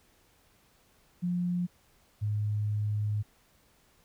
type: tone pair in turn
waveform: sine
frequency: 177.1 / 105.04 Hz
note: F3 / G#2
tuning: +24 / +20 cents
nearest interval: major sixth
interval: 904 cents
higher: first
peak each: -27 dBFS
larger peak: neither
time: 1.22-1.67 / 2.21-3.23 s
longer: second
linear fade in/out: 20 ms
effects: pink hiss -65 dBFS RMS until 4.04 s